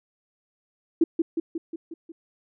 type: tone with echo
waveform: sine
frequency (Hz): 329.6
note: E4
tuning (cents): 0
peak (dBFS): -14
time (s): 1.01-1.04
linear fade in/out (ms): 5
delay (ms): 180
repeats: 6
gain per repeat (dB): -4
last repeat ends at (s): 2.12
effects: none